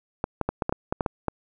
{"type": "clicks", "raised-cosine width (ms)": 1, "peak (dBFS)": -10, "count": 10, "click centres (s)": [0.241, 0.413, 0.49, 0.622, 0.694, 0.725, 0.925, 1.008, 1.062, 1.283], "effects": []}